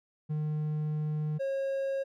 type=tone pair in turn; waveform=triangle; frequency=152.4 / 543.1 Hz; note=D#3 / C#5; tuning=-36 / -36 cents; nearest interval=octave + minor seventh; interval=2200 cents; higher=second; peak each=-27 dBFS; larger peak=neither; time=0.29-1.39 / 1.39-2.04 s; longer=first; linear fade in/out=20 ms; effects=none